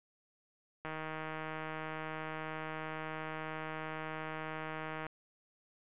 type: click train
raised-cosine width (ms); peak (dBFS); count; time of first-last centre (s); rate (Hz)
0.5; -26; 663; 0.85-5.067; 157
effects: resampled to 8000 Hz